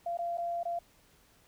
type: tone with dropouts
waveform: sine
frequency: 688 Hz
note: F5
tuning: 26 cents flat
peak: -31 dBFS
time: 0.06-0.79 s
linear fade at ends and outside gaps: 5 ms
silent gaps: 0.173-0.188 / 0.374-0.381 / 0.632-0.653 s
effects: pink hiss -64 dBFS RMS until 1.47 s

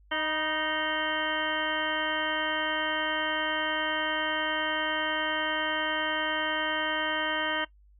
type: harmonic tone with a mistuned harmonic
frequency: 310 Hz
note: D#4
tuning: 6 cents flat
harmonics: 1 / 2 / 3 / 4 / 5 / 6 / 7 / 9 / 10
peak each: -38 / -35 / -34 / -37 / -34 / -34 / -39 / -40 / -34 dBFS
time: 0.11-7.65 s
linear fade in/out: 10 ms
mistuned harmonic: 3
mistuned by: +42 cents
effects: noise-tail reverb RT60 0.1 s tail -19 dB re dry + added 50 Hz sine -55 dBFS peak until 7.99 s

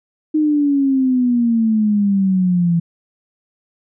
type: exponential sweep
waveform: sine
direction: down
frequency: 311.1 to 167.2 Hz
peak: -12 dBFS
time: 0.34-2.8 s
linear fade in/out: 10 ms
effects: none

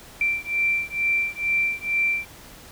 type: beating tone pair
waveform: sine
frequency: 2349 / 2351.2 Hz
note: D7 / D7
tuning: 0 / +1 cents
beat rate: 2.2 Hz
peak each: -24 dBFS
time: 0.21-2.25 s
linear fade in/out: 2 ms
effects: pink hiss -45 dBFS RMS until 2.71 s

